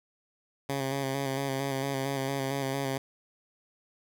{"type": "tone with vibrato", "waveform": "10% pulse", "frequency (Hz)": 136.3, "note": "C#3", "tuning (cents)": -29, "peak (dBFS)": -21, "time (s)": [0.69, 2.98], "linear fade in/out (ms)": 5, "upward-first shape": "square", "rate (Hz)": 4.4, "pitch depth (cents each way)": 28, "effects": []}